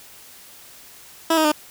15% pulse tone with pitch steps, 326.4 / 314.2 / 302.4 Hz, E4 / D#4 / D#4, -17 / +17 / -49 cents, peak -9 dBFS, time 1.3-1.519 s, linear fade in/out 5 ms, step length 73 ms, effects white hiss -45 dBFS RMS until 1.7 s

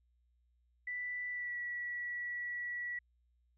sine tone with pitch glide, 1976 to 1940.9 Hz, B6 to B6, 0 to -31 cents, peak -37 dBFS, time 0.87-2.99 s, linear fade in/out 5 ms, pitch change -31 cents, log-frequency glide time 1.3-1.57 s, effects added 60 Hz sine -70 dBFS peak until 3.57 s

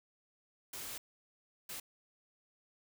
white noise bursts at uneven times, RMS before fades -44 dBFS, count 2, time 0.73-0.98 / 1.69-1.8 s, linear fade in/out 5 ms, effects none

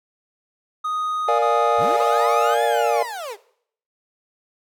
triangle tone bursts, 1244.5 Hz, D#6, in tune, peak -20 dBFS, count 3, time 0.84-2.546 s, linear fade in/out 10 ms, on 550 ms, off 28 ms
triangle chord, Bb dominant seventh, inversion none, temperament equal, 466.2 / 587.3 / 698.5 / 830.6 Hz, Bb4 / D5 / F5 / Ab5, 0 / 0 / 0 / 0 cents, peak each -20 dBFS, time 1.28-3.03 s, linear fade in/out 5 ms
30% pulse linear two-way sweep, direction up then down, 43.65 to 1760 to 368.7 Hz, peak -26 dBFS, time 1.77-3.37 s, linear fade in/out 50 ms, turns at 2.64 s
effects noise-tail reverb RT60 0.6 s tail -18 dB re dry

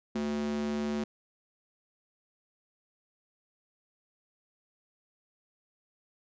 square tone with high-pass filter, 73.42 Hz, D2, in tune, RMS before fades -32 dBFS, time 0.15-1.04 s, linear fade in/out 5 ms, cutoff 260 Hz, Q 7.8, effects resampled to 16000 Hz

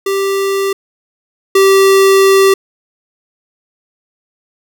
square tone pair in turn, 392 / 388.6 Hz, G4 / G4, 0 / -15 cents, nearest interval unison, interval 15 cents, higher first, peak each -13 / -6 dBFS, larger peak second, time 0.06-0.73 / 1.55-2.54 s, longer second, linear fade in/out 5 ms, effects none

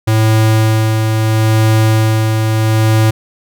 square tone with tremolo, 110 Hz, A2, in tune, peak -8 dBFS, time 0.07-3.11 s, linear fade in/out 10 ms, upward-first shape sine, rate 0.75 Hz, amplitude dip 35%, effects none

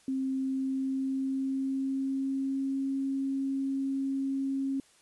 sine tone with pitch glide, 265.1 to 271.1 Hz, C4 to C#4, +23 to -38 cents, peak -28 dBFS, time 0.08-4.8 s, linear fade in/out 2 ms, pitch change +39 cents, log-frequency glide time 0.32-2.91 s, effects white hiss -62 dBFS RMS until 5.01 s + resampled to 24000 Hz

